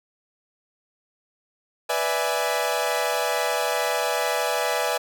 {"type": "chord", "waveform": "sawtooth", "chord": "E dominant seventh", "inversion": "second", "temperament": "equal", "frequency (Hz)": [493.9, 587.3, 659.3, 830.6], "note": ["B4", "D5", "E5", "G#5"], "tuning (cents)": [0, 0, 0, 0], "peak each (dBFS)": -24, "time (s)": [1.89, 4.98], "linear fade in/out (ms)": 10, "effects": []}